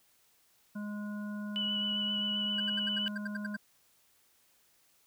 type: harmonic tone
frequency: 207.7 Hz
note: G#3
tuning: in tune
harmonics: 1 / 3 / 5 / 7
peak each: -36 / -51 / -53 / -49 dBFS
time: 0.75-3.57 s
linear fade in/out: 10 ms
type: tone with vibrato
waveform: sine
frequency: 2960 Hz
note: F#7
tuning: in tune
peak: -31 dBFS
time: 1.56-3.08 s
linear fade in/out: 0 ms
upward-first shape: sine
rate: 7.6 Hz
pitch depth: 21 cents each way
type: tone bursts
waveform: triangle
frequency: 1568 Hz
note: G6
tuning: in tune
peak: -33 dBFS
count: 11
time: 2.58-3.562 s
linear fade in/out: 5 ms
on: 22 ms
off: 74 ms
effects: white hiss -68 dBFS RMS until 5.06 s